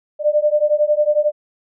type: beating tone pair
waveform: sine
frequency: 593 / 604 Hz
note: D5 / D5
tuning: +17 / +48 cents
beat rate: 11 Hz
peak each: -16 dBFS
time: 0.19-1.32 s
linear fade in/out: 50 ms
effects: none